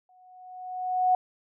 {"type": "tone with exponential growth", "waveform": "sine", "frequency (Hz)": 736, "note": "F#5", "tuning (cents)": -9, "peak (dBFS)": -17, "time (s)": [0.09, 1.15], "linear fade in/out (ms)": 2, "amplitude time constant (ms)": 230, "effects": []}